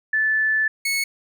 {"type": "tone pair in turn", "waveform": ["sine", "sawtooth"], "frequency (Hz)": [1747, 2201], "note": ["A6", "C#7"], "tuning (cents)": [-13, -13], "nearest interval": "major third", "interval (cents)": 400, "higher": "second", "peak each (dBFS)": -17, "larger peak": "neither", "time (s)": [[0.13, 0.68], [0.85, 1.04]], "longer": "first", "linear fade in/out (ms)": 5, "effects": []}